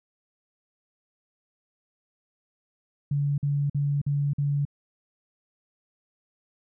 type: tone bursts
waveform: sine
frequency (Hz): 143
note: D3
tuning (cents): -46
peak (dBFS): -22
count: 5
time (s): 3.11-4.652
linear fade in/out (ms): 5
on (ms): 270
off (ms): 48
effects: none